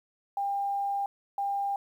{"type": "tone pair in turn", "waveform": "sine", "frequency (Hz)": [799, 799], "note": ["G5", "G5"], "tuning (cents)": [33, 33], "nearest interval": "unison", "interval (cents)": 0, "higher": "neither", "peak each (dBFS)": [-27, -27], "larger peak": "neither", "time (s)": [[0.37, 1.06], [1.38, 1.76]], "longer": "first", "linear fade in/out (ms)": 2, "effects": ["10-bit"]}